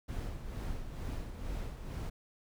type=noise with tremolo; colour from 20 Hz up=brown; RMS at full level=-37 dBFS; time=0.08-2.1 s; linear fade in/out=10 ms; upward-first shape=sine; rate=2.2 Hz; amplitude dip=55%; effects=none